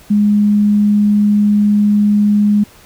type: tone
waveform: sine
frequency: 207.2 Hz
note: G#3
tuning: 4 cents flat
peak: -8 dBFS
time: 0.1-2.64 s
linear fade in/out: 10 ms
effects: pink hiss -43 dBFS RMS until 2.85 s